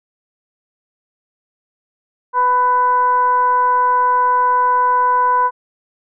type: tone with frequency modulation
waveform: sine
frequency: 996 Hz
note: B5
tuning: 14 cents sharp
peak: -11 dBFS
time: 2.33-5.51 s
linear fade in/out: 50 ms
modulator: 500 Hz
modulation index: 0.44
effects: none